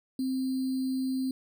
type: tone with sample-and-hold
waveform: sine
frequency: 261.6 Hz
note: C4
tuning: in tune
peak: -27 dBFS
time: 0.19-1.31 s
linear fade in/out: 2 ms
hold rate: 4410 Hz
effects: none